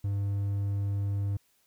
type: tone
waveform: triangle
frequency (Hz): 100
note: G2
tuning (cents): +35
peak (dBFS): -25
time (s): 0.04-1.37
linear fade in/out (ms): 5
effects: white hiss -69 dBFS RMS until 1.66 s